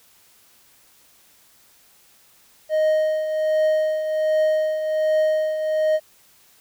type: tone with tremolo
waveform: triangle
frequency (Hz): 622.3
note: D#5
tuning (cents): 0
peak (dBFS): -13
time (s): 2.69-6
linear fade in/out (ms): 50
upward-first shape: triangle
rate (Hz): 1.3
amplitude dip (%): 60
effects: white hiss -55 dBFS RMS until 6.6 s